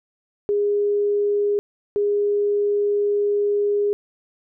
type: tone pair in turn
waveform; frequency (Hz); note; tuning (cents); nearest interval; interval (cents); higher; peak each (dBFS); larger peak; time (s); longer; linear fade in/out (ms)
sine; 410.1 / 410.1; G#4 / G#4; -22 / -22; unison; 0; neither; -17; neither; 0.49-1.59 / 1.96-3.93; second; 0
effects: none